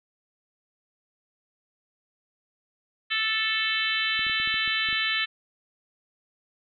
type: harmonic tone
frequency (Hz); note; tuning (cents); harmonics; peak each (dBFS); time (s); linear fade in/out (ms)
440; A4; 0; 3 / 4 / 5 / 6 / 7 / 8 / 9; -35 / -29 / -31 / -31 / -30 / -34 / -33; 3.1-5.26; 20
type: clicks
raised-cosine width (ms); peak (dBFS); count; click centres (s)
3; -32; 9; 4.193 / 4.267 / 4.297 / 4.4 / 4.475 / 4.542 / 4.677 / 4.888 / 4.928
effects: none